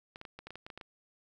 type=clicks; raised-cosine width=0.3 ms; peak=-29 dBFS; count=11; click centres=0.159 / 0.214 / 0.252 / 0.39 / 0.47 / 0.506 / 0.556 / 0.665 / 0.702 / 0.776 / 0.812 s; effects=11-bit